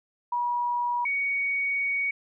sine tone pair in turn, 965 / 2239 Hz, B5 / C#7, -40 / +17 cents, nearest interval octave + minor third, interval 1457 cents, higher second, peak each -24 dBFS, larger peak neither, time 0.32-1.05 / 1.05-2.11 s, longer second, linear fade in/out 5 ms, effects none

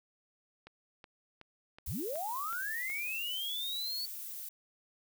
click train, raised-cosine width 0.3 ms, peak -34 dBFS, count 7, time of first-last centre 0.67-2.9 s, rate 2.69 Hz
violet noise, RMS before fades -43 dBFS, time 1.86-4.49 s, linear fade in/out 5 ms
sine linear sweep, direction up, 32.7 to 4502 Hz, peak -35 dBFS, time 1.87-4.06 s, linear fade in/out 10 ms
effects none

